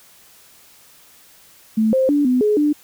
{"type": "tone with pitch steps", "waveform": "sine", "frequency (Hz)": [219.5, 525, 290.1, 251.9, 421.1, 296.5], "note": ["A3", "C5", "D4", "B3", "G#4", "D4"], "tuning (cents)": [-4, 6, -21, 34, 24, 17], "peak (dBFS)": -13, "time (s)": [1.77, 2.73], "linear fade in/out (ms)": 10, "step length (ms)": 160, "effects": ["white hiss -49 dBFS RMS until 2.83 s"]}